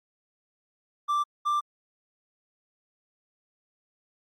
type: tone pair in turn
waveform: triangle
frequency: 1174.7 / 1181.5 Hz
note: D6 / D6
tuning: 0 / +10 cents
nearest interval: unison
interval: 10 cents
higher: second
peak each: -21 dBFS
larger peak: neither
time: 1.08-1.24 / 1.45-1.61 s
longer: neither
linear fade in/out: 20 ms
effects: Opus 48 kbps